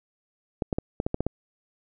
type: clicks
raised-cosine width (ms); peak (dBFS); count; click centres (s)
2; -12; 8; 0.622 / 0.728 / 0.785 / 1.001 / 1.065 / 1.144 / 1.206 / 1.266
effects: none